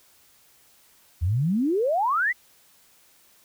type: exponential sweep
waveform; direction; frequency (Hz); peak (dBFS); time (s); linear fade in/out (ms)
sine; up; 77.7 to 2080; -20; 1.21-2.33; 20
effects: white hiss -58 dBFS RMS until 3.44 s